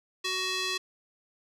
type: tone with band-pass filter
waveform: square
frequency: 373.4 Hz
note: F#4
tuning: 16 cents sharp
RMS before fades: -31 dBFS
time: 0.24-0.78 s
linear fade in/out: 10 ms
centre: 3900 Hz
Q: 1.4
effects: none